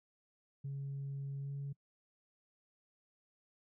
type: tone with pitch glide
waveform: sine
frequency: 138.59 to 140.12 Hz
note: C#3 to C#3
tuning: 0 to +19 cents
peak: -37 dBFS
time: 0.64-1.73 s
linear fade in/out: 10 ms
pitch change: +19 cents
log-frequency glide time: 1.4-1.52 s
effects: noise-tail reverb RT60 0.1 s tail -25 dB re dry + tanh soft clip ceiling -36 dBFS